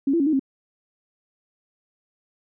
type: tone with pitch steps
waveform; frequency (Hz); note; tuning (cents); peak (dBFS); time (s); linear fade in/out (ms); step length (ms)
sine; 275 / 336.6 / 277.6 / 312.5 / 268.7; C#4 / E4 / C#4 / D#4 / C4; -14 / +36 / +3 / +8 / +46; -17; 0.07-0.395; 5; 65
effects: none